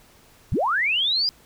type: linear sweep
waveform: sine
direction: up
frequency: 49.19 to 4962 Hz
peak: -19 dBFS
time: 0.52-1.29 s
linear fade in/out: 0 ms
effects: pink hiss -54 dBFS RMS until 1.45 s